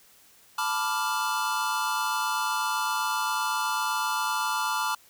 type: chord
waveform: square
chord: B half-diminished seventh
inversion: third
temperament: equal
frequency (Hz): 880 / 987.8 / 1174.7 / 1396.9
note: A5 / B5 / D6 / F6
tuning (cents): 0 / 0 / 0 / 0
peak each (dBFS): -32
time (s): 0.58-4.95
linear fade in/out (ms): 5
effects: white hiss -57 dBFS RMS until 5.09 s